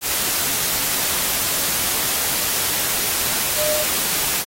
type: tone in noise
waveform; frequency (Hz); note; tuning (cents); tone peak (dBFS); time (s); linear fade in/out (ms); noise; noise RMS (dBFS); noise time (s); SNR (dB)
sine; 607; D#5; -43; -22; 3.56-3.85; 50; white; -21; 0.01-4.45; -4
effects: AAC 48 kbps